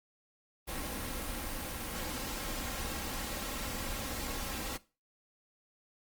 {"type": "noise with comb filter", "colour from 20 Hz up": "pink", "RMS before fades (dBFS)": -38, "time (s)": [0.67, 4.78], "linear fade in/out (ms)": 20, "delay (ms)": 3.7, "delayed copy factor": 0.5, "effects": ["noise-tail reverb RT60 0.3 s tail -18 dB re dry", "Opus 32 kbps"]}